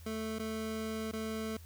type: tone with dropouts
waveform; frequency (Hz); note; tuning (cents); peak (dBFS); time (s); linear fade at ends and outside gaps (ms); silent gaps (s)
25% pulse; 220; A3; 0; -32; 0.06-1.57; 5; 0.387-0.395 / 1.114-1.132
effects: added 82 Hz sine -49 dBFS peak until 1.65 s + white hiss -60 dBFS RMS until 1.65 s